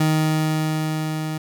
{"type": "tone with level ramp", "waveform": "30% pulse", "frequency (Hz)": 156.1, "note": "D#3", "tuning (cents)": 6, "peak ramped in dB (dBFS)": [-13, -22], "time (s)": [0, 1.38], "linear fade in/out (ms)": 5, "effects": []}